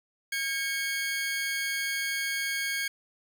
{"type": "tone pair together", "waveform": "sawtooth", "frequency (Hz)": [1620, 2213], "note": ["G#6", "C#7"], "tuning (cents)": [-43, -3], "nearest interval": "perfect fourth", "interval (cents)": 540, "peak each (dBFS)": -28, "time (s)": [0.32, 2.88], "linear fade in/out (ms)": 5, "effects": []}